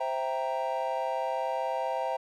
triangle chord, C dominant seventh, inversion none, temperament equal, 523.3 / 659.3 / 784 / 932.3 Hz, C5 / E5 / G5 / Bb5, 0 / 0 / 0 / 0 cents, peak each -32 dBFS, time 0-2.17 s, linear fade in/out 10 ms, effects none

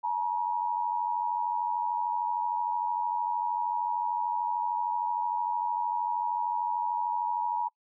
sine tone pair together, 859.8 / 953 Hz, A5 / A#5, -40 / +38 cents, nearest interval major second, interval 178 cents, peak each -32 / -28 dBFS, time 0.03-7.69 s, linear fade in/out 20 ms, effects noise-tail reverb RT60 0.1 s tail -26 dB re dry

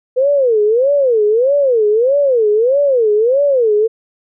sine tone with vibrato, 490 Hz, B4, 14 cents flat, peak -9 dBFS, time 0.16-3.88 s, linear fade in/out 20 ms, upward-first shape sine, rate 1.6 Hz, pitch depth 280 cents each way, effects none

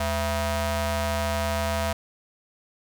sawtooth ring-modulated tone, 293.7 Hz, D4, in tune, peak -17 dBFS, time 0-1.93 s, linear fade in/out 5 ms, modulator 374 Hz, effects none

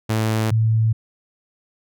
sawtooth / sine tone pair in turn, 110 / 111.34 Hz, A2 / A2, 0 / +21 cents, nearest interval unison, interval 21 cents, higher second, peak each -14 dBFS, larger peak neither, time 0.09-0.51 / 0.51-0.93 s, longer neither, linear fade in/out 10 ms, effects none

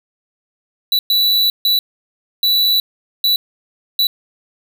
square tone bursts at uneven times, 3951 Hz, B7, in tune, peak -12 dBFS, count 6, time 0.92-0.99 / 1.1-1.5 / 1.65-1.79 / 2.43-2.8 / 3.24-3.36 / 3.99-4.07 s, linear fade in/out 2 ms, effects none

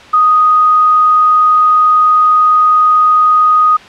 sine tone with quantisation, 1244.5 Hz, D#6, in tune, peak -5 dBFS, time 0.13-3.77 s, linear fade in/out 10 ms, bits 5, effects white hiss -34 dBFS RMS until 3.88 s + low-pass 3000 Hz 12 dB/octave

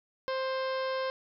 harmonic tone, 525 Hz, C5, 6 cents sharp, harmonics 1 / 2 / 3 / 4 / 5 / 6 / 7 / 8 / 9 / 10, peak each -31 / -36 / -40 / -46 / -49 / -48 / -51 / -48 / -53 / -50 dBFS, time 0.28-1.1 s, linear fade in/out 0 ms, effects none

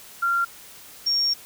sine tone pair in turn, 1382 / 5543 Hz, F6 / F8, -19 / -14 cents, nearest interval 2 octaves, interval 2405 cents, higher second, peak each -19 dBFS, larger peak neither, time 0.22-0.45 / 1.06-1.34 s, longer second, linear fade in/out 10 ms, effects white hiss -45 dBFS RMS until 1.45 s

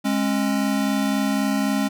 square tone pair together, 207.1 / 270.9 Hz, G#3 / C#4, -5 / -40 cents, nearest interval perfect fourth, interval 465 cents, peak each -23 dBFS, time 0.04-1.89 s, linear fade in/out 20 ms, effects none

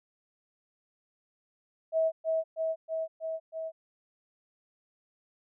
sine tone with echo, 645 Hz, E5, 38 cents flat, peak -23 dBFS, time 1.92-2.12 s, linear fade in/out 50 ms, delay 320 ms, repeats 5, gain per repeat -2 dB, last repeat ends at 3.72 s, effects none

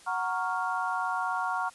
sine chord, Gb major seventh, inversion none, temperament equal, 740 / 932.3 / 1108.7 / 1396.9 Hz, Gb5 / Bb5 / Db6 / F6, 0 / 0 / 0 / 0 cents, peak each -33 dBFS, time 0.06-1.7 s, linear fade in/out 20 ms, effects white hiss -54 dBFS RMS until 1.74 s + resampled to 24000 Hz

